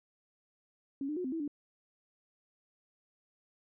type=tone with pitch steps; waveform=sine; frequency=275.5 / 301.6 / 362.1 / 259.1 / 326.8 / 291 Hz; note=C#4 / D4 / F#4 / C4 / E4 / D4; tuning=-11 / +46 / -37 / -17 / -15 / -16 cents; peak=-33 dBFS; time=1.01-1.478 s; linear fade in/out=2 ms; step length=78 ms; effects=none